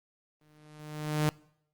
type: tone with exponential growth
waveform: sawtooth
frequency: 151.8 Hz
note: D#3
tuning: 42 cents flat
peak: -19 dBFS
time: 0.41-1.29 s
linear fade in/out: 0 ms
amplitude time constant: 190 ms
effects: noise-tail reverb RT60 0.7 s tail -24 dB re dry + Opus 32 kbps